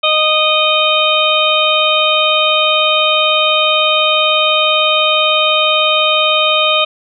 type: harmonic tone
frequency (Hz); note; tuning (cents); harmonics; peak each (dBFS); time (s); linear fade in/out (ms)
618; D#5; -12; 1 / 2 / 4 / 5 / 6; -16 / -16 / -16 / -16 / -16; 0.03-6.85; 10
effects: none